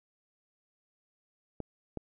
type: clicks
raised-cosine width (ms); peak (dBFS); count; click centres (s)
2; -23; 2; 1.603 / 1.973
effects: none